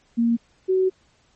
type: tone pair in turn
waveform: sine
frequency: 233.1 / 375.3 Hz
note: A#3 / F#4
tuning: 0 / +25 cents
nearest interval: minor sixth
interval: 825 cents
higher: second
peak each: -16 dBFS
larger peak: neither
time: 0.17-0.37 / 0.68-0.9 s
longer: second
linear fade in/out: 20 ms
effects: pink hiss -61 dBFS RMS until 1.35 s + MP3 32 kbps